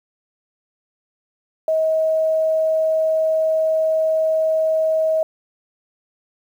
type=tone; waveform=sine; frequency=636 Hz; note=D#5; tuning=38 cents sharp; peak=-15 dBFS; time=1.68-5.23 s; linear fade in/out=2 ms; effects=8-bit